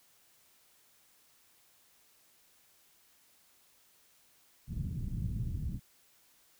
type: low-pass noise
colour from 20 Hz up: white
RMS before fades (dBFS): -36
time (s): 4.67-5.8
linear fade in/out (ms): 50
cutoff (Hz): 160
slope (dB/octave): 24
effects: white hiss -66 dBFS RMS until 6.59 s